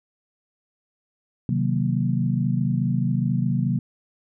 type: chord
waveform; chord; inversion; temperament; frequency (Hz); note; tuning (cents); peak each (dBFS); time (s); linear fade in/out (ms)
sine; C half-diminished seventh; none; equal; 130.81 / 155.56 / 185 / 233.1; C3 / Eb3 / Gb3 / Bb3; 0 / 0 / 0 / 0; -23 / -27 / -25 / -27; 1.49-3.79; 2
effects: none